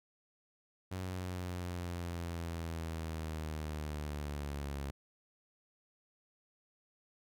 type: linear sweep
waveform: sawtooth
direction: down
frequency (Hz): 93.3 to 69.3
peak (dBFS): -34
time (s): 0.91-4.91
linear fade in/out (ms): 10
effects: none